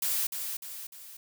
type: noise with echo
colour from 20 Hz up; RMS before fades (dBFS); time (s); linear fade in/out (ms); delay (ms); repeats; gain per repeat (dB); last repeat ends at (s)
blue; -29; 0.02-0.27; 5; 300; 3; -6; 1.17
effects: none